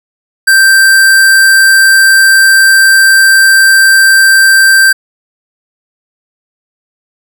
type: tone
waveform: square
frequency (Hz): 1568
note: G6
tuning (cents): 0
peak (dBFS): -3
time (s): 0.47-4.93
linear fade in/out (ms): 10
effects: none